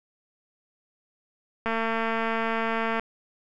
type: click train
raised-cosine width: 0.5 ms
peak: -13 dBFS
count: 303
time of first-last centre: 1.66-2.996 s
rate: 226 Hz
effects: none